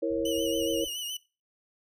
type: chord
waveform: sine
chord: A# diminished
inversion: second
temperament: equal with one note detuned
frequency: 329.6 / 466.2 / 547 Hz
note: E4 / A#4 / C#5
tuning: 0 / 0 / -23 cents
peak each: -30 dBFS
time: 0.02-0.85 s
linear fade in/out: 10 ms
type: low-pass noise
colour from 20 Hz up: pink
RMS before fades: -49 dBFS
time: 0.1-0.88 s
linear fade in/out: 2 ms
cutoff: 130 Hz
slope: 48 dB/octave
type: tone with vibrato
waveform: sawtooth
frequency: 2939 Hz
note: F#7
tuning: 12 cents flat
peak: -30 dBFS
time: 0.25-1.17 s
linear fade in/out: 5 ms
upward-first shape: triangle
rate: 7.1 Hz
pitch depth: 74 cents each way
effects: noise-tail reverb RT60 0.3 s tail -20 dB re dry